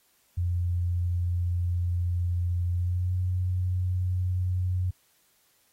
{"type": "tone with pitch glide", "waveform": "sine", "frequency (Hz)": [87.8, 91.11], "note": ["F2", "F#2"], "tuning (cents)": [10, -26], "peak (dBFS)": -24, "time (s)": [0.37, 4.91], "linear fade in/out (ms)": 10, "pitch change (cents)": 64, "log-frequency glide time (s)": [2.73, 3.14], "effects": ["white hiss -66 dBFS RMS until 5.72 s", "AAC 48 kbps"]}